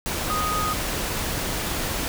sine tone in noise, 1244.5 Hz, D#6, in tune, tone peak -24 dBFS, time 0.3-0.73 s, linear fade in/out 0 ms, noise pink, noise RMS -27 dBFS, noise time 0.06-2.08 s, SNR 0 dB, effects none

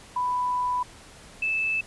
sine tone pair in turn, 992 / 2627 Hz, B5 / E7, +7 / -7 cents, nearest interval octave + perfect fourth, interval 1686 cents, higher second, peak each -23 dBFS, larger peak neither, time 0.16-0.83 / 1.42-1.81 s, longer first, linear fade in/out 5 ms, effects pink hiss -48 dBFS RMS until 1.86 s + resampled to 24000 Hz

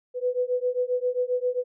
sine beating tone pair, 493.9 / 501.4 Hz, B4 / B4, 0 / +26 cents, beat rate 7.5 Hz, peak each -26 dBFS, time 0.14-1.64 s, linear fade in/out 50 ms, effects none

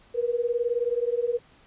sine beating tone pair, 468.9 / 487.9 Hz, A#4 / B4, +10 / -21 cents, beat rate 19 Hz, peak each -26 dBFS, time 0.14-1.39 s, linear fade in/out 20 ms, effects pink hiss -57 dBFS RMS until 1.66 s + resampled to 8000 Hz

